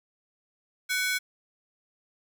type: ring-modulated tone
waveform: sawtooth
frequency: 1868 Hz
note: A#6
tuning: 3 cents sharp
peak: -19 dBFS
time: 0.89-1.19 s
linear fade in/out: 20 ms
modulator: 370 Hz
effects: none